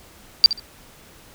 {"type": "tone with echo", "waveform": "sine", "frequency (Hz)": 4699, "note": "D8", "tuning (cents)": 0, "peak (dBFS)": -5, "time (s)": [0.44, 0.46], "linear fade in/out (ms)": 0, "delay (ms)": 68, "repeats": 2, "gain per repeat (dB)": -14, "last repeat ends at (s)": 0.596, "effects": ["pink hiss -48 dBFS RMS until 1.34 s"]}